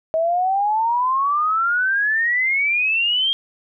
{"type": "exponential sweep", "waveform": "sine", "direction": "up", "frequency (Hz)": [635, 3236], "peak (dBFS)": -16, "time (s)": [0.14, 3.33], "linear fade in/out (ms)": 0, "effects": []}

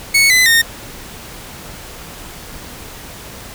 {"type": "tone with pitch steps", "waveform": "sawtooth", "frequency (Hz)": [2212, 2017, 1838.7], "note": ["C#7", "B6", "A#6"], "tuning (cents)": [-4, 36, -24], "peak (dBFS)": -5, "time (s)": [0.14, 0.62], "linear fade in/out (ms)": 10, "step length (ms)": 160, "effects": ["pink hiss -33 dBFS RMS until 3.54 s"]}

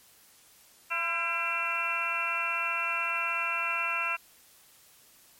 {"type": "harmonic tone with a mistuned harmonic", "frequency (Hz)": 338.5, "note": "E4", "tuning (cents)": 46, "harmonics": [2, 3, 4, 5, 6, 7, 8], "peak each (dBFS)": [-42, -37, -33, -39, -43, -34, -31], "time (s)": [0.9, 4.17], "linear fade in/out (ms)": 20, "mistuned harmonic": 5, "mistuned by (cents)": -80, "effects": ["white hiss -58 dBFS RMS until 5.39 s", "MP3 64 kbps"]}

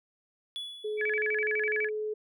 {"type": "tone with exponential decay", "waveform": "triangle", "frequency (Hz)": 3412, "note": "G#7", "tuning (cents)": 46, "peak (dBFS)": -31, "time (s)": [0.56, 1.35], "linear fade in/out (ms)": 0, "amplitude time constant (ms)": 170}
{"type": "tone with pitch glide", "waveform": "sine", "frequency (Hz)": [424.7, 427.7], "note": ["G#4", "A4"], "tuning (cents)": [39, -49], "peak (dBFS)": -30, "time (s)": [0.84, 2.14], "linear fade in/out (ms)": 10, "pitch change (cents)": 12, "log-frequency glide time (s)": [0.98, 1.12]}
{"type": "tone with vibrato", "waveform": "sine", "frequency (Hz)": 1975.5, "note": "B6", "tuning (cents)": 0, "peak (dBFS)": -28, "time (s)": [0.97, 1.9], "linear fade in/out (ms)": 50, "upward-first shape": "square", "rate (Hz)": 12, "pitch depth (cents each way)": 260}
{"effects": []}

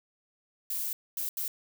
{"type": "noise bursts at uneven times", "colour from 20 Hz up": "violet", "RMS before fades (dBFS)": -33, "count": 3, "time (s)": [[0.7, 0.93], [1.17, 1.29], [1.37, 1.48]], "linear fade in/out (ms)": 2, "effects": []}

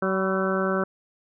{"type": "harmonic tone with a mistuned harmonic", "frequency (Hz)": 190.1, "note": "F#3", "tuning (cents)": 47, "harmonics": [1, 2, 3, 4, 5, 6, 7, 8], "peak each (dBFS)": [-27, -27, -28, -38, -37, -34, -30, -32], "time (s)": [0.02, 0.84], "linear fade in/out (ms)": 5, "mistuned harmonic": 5, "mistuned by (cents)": 65, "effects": []}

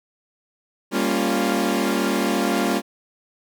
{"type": "chord", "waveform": "sawtooth", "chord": "G half-diminished seventh", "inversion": "none", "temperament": "equal with one note detuned", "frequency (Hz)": [198.73, 233.1, 277.2, 349.2], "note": ["G3", "Bb3", "Db4", "F4"], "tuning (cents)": [24, 0, 0, 0], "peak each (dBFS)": -21, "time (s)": [0.91, 2.82], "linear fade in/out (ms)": 50, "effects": []}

